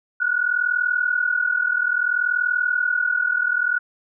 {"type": "tone pair together", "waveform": "sine", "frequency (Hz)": [1443.4, 1484], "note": ["F#6", "F#6"], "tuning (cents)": [-43, 5], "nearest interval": "unison", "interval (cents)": 48, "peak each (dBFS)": -21, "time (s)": [0.2, 3.79], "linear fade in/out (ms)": 10, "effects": []}